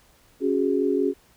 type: chord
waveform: sine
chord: C# suspended fourth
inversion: none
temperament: equal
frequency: 277.2 / 370 / 415.3 Hz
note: C#4 / F#4 / G#4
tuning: 0 / 0 / 0 cents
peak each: -24 dBFS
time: 0.4-1.14 s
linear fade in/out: 50 ms
effects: pink hiss -58 dBFS RMS until 1.36 s